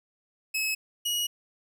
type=tone pair in turn; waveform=sawtooth; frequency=2577 / 2902 Hz; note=E7 / F#7; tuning=-40 / -34 cents; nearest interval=major second; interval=206 cents; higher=second; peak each=-23 dBFS; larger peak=neither; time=0.54-0.75 / 1.05-1.27 s; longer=second; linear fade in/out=10 ms; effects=none